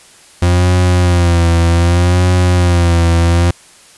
40% pulse tone with vibrato, 87.31 Hz, F2, in tune, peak -7 dBFS, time 0.42-3.51 s, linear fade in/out 5 ms, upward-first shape sine, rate 0.65 Hz, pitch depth 59 cents each way, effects white hiss -42 dBFS RMS until 3.97 s + resampled to 24000 Hz

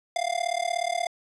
square tone with amplitude modulation, 698.5 Hz, F5, in tune, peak -22 dBFS, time 0.16-1.07 s, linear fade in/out 2 ms, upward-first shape sine, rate 36.7 Hz, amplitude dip 95%, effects resampled to 22050 Hz + 9-bit

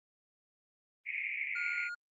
pink band-pass noise, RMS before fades -37 dBFS, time 1.05-1.9 s, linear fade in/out 50 ms, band 2100 to 2400 Hz, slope 96 dB/octave
triangle tone, 1425 Hz, F6, 34 cents sharp, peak -36 dBFS, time 1.55-1.95 s, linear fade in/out 10 ms
effects Opus 24 kbps

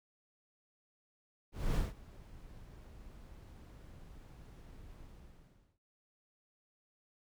brown noise with ADSR envelope, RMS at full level -31 dBFS, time 1.52-5.79 s, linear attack 230 ms, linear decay 180 ms, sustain -22 dB, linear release 760 ms, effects none

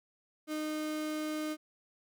35% pulse tone, 307.4 Hz, D#4, 21 cents flat, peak -32 dBFS, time 0.47-1.57 s, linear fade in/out 50 ms, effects none

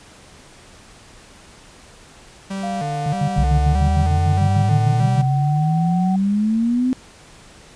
45% pulse tone with vibrato, 170.1 Hz, F3, 45 cents flat, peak -24 dBFS, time 2.5-5.22 s, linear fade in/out 10 ms, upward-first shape square, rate 1.6 Hz, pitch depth 230 cents each way
sine tone with pitch glide, 700 to 754.6 Hz, F5 to F#5, +4 to +34 cents, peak -24 dBFS, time 2.63-6.16 s, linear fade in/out 5 ms, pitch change +130 cents, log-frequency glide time 2.91-4.01 s
sine tone bursts, 146.83 Hz, D3, in tune, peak -16 dBFS, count 15, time 3.06-5.23 s, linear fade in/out 5 ms, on 70 ms, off 80 ms
sine exponential sweep, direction up, 62.6 to 260 Hz, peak -15 dBFS, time 3.38-6.93 s, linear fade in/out 0 ms
effects pink hiss -45 dBFS RMS until 7.75 s + resampled to 22050 Hz

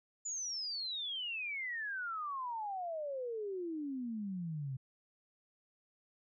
sine exponential sweep, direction down, 7060 to 127.6 Hz, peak -37 dBFS, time 0.25-4.77 s, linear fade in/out 10 ms, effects none

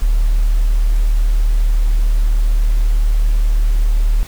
sine tone, 37.52 Hz, D1, 38 cents sharp, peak -9 dBFS, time 0.02-4.23 s, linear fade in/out 0 ms, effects tanh soft clip ceiling -5 dBFS + pink hiss -37 dBFS RMS until 4.27 s

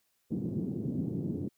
pink band-pass noise, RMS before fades -34 dBFS, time 0.3-1.49 s, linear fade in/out 20 ms, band 130 to 320 Hz, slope 24 dB/octave, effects white hiss -75 dBFS RMS until 1.57 s

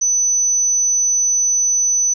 sine tone, 6000 Hz, F#8, 23 cents sharp, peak -13 dBFS, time 0.01-2.14 s, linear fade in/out 10 ms, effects none

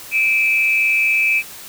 sine tone pair together, 2349 / 2573 Hz, D7 / E7, 0 / -43 cents, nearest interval major second, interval 157 cents, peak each -16 dBFS, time 0.11-1.43 s, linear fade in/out 50 ms, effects white hiss -36 dBFS RMS until 1.68 s

